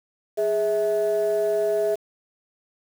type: tone pair together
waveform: sine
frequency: 414.8 / 650 Hz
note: G#4 / E5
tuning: -2 / -24 cents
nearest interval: minor sixth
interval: 778 cents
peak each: -21 dBFS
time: 0.37-1.96 s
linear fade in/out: 20 ms
effects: tanh soft clip ceiling -15 dBFS + 7-bit